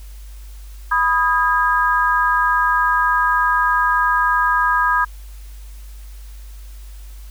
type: chord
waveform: sine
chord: G# minor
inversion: first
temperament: equal with one note detuned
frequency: 987.8 / 1244.5 / 1628 Hz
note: B5 / D#6 / G#6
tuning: 0 / 0 / -35 cents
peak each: -18 dBFS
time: 0.91-5.05 s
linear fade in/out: 10 ms
effects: added 50 Hz sine -33 dBFS peak until 7.3 s + white hiss -49 dBFS RMS until 7.3 s